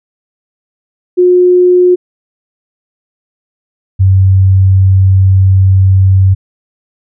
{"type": "tone pair in turn", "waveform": "sine", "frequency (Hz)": [360, 95.35], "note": ["F#4", "G2"], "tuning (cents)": [-47, -47], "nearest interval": "octave + major seventh", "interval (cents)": 2300, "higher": "first", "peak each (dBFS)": -3, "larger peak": "neither", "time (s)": [[1.17, 1.96], [3.99, 6.35]], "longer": "second", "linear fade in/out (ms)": 20, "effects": []}